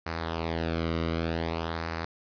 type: tone with flanger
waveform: sawtooth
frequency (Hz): 82.41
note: E2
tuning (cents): 0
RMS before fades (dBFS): -31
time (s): 0.06-2.05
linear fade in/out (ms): 5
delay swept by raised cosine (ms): 0.3 to 1.19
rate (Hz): 0.54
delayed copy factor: -0.7
effects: resampled to 11025 Hz + 8-bit